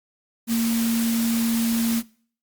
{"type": "tone in noise", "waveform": "sine", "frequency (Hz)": 230, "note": "A#3", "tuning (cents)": -23, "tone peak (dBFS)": -19, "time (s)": [0.47, 2.03], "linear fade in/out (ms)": 50, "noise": "white", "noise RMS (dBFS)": -30, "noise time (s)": [0.47, 2.03], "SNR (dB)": 8, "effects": ["noise-tail reverb RT60 0.5 s tail -22 dB re dry", "Opus 48 kbps"]}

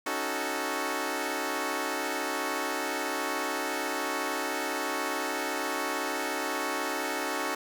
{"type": "chord", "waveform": "10% pulse", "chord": "D# half-diminished seventh", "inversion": "third", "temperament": "equal", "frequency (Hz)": [277.2, 311.1, 370, 440], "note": ["C#4", "D#4", "F#4", "A4"], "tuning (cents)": [0, 0, 0, 0], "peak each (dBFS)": -27, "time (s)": [0.06, 7.55], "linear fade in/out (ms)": 5, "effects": ["9-bit"]}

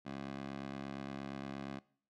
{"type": "tone with high-pass filter", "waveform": "15% pulse", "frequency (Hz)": 68.6, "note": "C#2", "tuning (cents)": -17, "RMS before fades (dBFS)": -44, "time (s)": [0.05, 1.8], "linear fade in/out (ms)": 20, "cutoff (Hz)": 210, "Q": 0.97, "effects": ["noise-tail reverb RT60 0.5 s tail -21 dB re dry", "low-pass 4000 Hz 12 dB/octave"]}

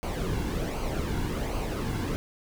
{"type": "noise with flanger", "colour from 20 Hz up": "brown", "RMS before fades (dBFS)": -30, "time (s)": [0.03, 2.16], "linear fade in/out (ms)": 0, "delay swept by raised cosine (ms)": [0.55, 1.65], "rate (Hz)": 1.3, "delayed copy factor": -0.55, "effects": []}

